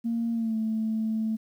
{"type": "tone with pitch glide", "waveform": "sine", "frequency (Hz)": [231.4, 220.3], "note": ["A#3", "A3"], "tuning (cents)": [-13, 2], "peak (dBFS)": -24, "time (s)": [0.04, 1.37], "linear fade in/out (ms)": 20, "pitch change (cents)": -85, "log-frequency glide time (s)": [0.33, 0.56], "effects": ["tanh soft clip ceiling -20 dBFS", "10-bit"]}